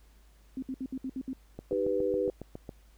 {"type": "tone bursts", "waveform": "sine", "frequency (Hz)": 262.2, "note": "C4", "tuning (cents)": 4, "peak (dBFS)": -32, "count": 7, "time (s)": [0.57, 1.332], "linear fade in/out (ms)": 2, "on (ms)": 54, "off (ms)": 64}
{"type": "click train", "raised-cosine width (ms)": 2, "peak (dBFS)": -26, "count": 9, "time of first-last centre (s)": [1.59, 2.692], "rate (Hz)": 7.26}
{"type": "chord", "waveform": "sine", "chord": "Eb augmented", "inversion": "none", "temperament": "equal", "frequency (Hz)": [311.1, 392, 493.9], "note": ["Eb4", "G4", "B4"], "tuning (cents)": [0, 0, 0], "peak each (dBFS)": [-35, -30, -29], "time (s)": [1.71, 2.3], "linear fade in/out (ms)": 2}
{"effects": ["added 52 Hz sine -56 dBFS peak until 2.97 s", "pink hiss -66 dBFS RMS until 2.97 s"]}